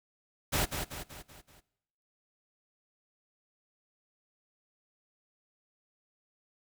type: noise with echo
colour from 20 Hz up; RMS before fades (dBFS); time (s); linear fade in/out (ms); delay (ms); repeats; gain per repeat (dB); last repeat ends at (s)
pink; -29; 0.52-0.66; 20; 190; 5; -6; 1.61
effects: noise-tail reverb RT60 0.9 s tail -21 dB re dry